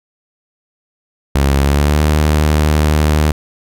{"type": "tone with pitch glide", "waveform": "sawtooth", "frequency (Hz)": [69.3, 76.01], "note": ["C#2", "D#2"], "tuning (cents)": [0, -40], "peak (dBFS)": -6, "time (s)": [1.35, 3.32], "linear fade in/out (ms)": 5, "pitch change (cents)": 160, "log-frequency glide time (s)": [1.61, 2.02], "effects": []}